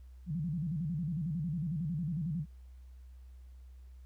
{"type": "tone with vibrato", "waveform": "sine", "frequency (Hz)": 161.4, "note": "E3", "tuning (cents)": -36, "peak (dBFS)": -32, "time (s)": [0.26, 2.46], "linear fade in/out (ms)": 50, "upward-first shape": "square", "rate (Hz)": 11, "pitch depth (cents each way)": 160, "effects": ["added 63 Hz sine -49 dBFS peak until 4.05 s", "pink hiss -74 dBFS RMS until 4.05 s"]}